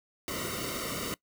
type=noise with comb filter; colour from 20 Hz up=pink; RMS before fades=-35 dBFS; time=0.28-1.14 s; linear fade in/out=0 ms; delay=1.2 ms; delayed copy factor=-0.9; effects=noise-tail reverb RT60 0.1 s tail -21 dB re dry